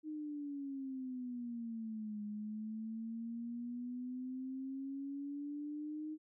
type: exponential two-way sweep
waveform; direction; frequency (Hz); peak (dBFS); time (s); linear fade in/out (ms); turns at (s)
sine; down then up; 311.1 to 207.7 to 311.1; -40; 0.03-6.18; 50; 2.23
effects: none